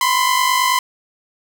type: tone pair together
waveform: sawtooth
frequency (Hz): 997.2 / 1046.5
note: B5 / C6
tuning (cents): +16 / 0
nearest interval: minor second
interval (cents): 84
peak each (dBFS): -13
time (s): 0.01-0.79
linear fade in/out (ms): 2
effects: none